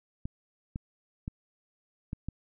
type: clicks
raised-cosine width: 5 ms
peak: -22 dBFS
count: 5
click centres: 0.255 / 0.759 / 1.279 / 2.131 / 2.286 s
effects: none